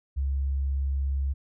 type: tone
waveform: sine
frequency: 68.4 Hz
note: C#2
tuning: 23 cents flat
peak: -24 dBFS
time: 0.16-1.34 s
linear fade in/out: 20 ms
effects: none